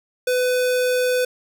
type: tone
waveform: square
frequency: 501 Hz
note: B4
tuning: 25 cents sharp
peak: -18 dBFS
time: 0.27-1.25 s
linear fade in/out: 5 ms
effects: none